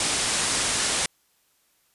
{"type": "low-pass noise", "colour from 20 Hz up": "white", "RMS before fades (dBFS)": -25, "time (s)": [0, 1.06], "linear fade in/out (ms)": 2, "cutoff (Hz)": 10000, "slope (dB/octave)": 96, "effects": ["white hiss -66 dBFS RMS until 1.94 s", "resampled to 32000 Hz"]}